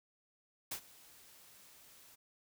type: noise with ADSR envelope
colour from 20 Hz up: white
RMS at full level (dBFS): -39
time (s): 0.71-2.16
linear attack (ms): 9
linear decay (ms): 80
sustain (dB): -21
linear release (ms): 17
effects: none